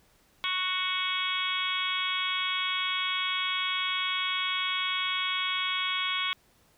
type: harmonic tone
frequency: 370 Hz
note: F#4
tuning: in tune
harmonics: 3 / 4 / 5 / 6 / 7 / 8 / 9 / 10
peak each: -34 / -38 / -43 / -33 / -38 / -40 / -31 / -40 dBFS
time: 0.44-6.33 s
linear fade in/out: 0 ms
effects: pink hiss -64 dBFS RMS until 6.77 s